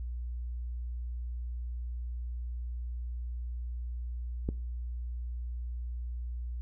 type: click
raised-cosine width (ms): 3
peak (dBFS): -19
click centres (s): 4.489
effects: noise-tail reverb RT60 0.4 s tail -21 dB re dry + added 60 Hz sine -34 dBFS peak until 6.61 s